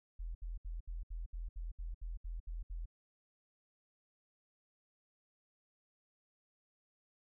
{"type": "tone bursts", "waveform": "sine", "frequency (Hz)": 41.71, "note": "E1", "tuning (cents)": 21, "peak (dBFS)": -39, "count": 12, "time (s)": [0.19, 2.858], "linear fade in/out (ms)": 10, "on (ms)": 160, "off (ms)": 68, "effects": []}